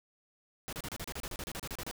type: noise bursts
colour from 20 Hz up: pink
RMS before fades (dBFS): -40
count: 16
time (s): 0.68-1.912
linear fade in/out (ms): 0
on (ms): 47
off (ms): 32
effects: none